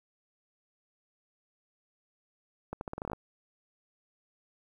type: accelerating click train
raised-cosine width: 1 ms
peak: -22 dBFS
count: 11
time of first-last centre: 2.73-3.133 s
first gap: 81 ms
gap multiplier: 0.83
effects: 10-bit